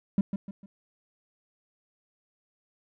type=tone with echo; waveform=triangle; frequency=196.8 Hz; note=G3; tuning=7 cents sharp; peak=-16 dBFS; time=0.18-0.21 s; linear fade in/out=2 ms; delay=150 ms; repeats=3; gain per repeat=-9 dB; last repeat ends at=0.66 s; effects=tanh soft clip ceiling -15 dBFS